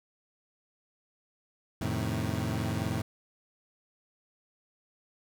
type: chord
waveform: 25% pulse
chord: F dominant seventh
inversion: none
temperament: equal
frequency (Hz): 87.31 / 110 / 130.81 / 155.56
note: F2 / A2 / C3 / Eb3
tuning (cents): 0 / 0 / 0 / 0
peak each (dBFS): -32 / -29 / -34 / -33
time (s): 1.81-3.02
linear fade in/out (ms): 5
effects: none